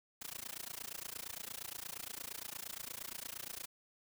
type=noise with amplitude modulation; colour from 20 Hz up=white; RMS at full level=-42 dBFS; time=0.21-3.66 s; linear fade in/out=10 ms; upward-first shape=sine; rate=28.6 Hz; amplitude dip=100%; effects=none